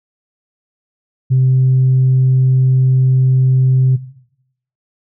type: tone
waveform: sine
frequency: 130 Hz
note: C3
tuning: 11 cents flat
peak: -7 dBFS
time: 1.3-3.97 s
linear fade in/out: 20 ms
effects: noise-tail reverb RT60 0.8 s tail -17 dB re dry + tanh soft clip ceiling -5 dBFS